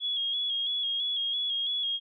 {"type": "tone with vibrato", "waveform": "sine", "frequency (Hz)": 3322, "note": "G#7", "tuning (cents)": 0, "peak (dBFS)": -27, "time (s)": [0, 2], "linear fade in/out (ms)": 50, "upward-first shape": "square", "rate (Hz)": 3, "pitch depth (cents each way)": 33, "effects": []}